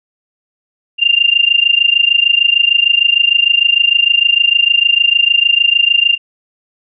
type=tone with amplitude modulation; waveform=sine; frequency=2794 Hz; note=F7; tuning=in tune; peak=-4 dBFS; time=0.98-6.18 s; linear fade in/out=50 ms; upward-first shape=sine; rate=26.6 Hz; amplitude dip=90%; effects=none